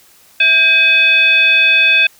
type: tone with frequency modulation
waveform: sine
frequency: 2537 Hz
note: D#7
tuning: 33 cents sharp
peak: -7 dBFS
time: 0.4-2.07 s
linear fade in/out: 5 ms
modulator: 942 Hz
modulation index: 0.76
effects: white hiss -47 dBFS RMS until 2.19 s